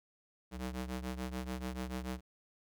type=ring-modulated tone; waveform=sawtooth; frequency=127.1 Hz; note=C3; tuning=50 cents flat; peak=-31 dBFS; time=0.51-2.21 s; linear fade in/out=50 ms; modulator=60.1 Hz; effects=none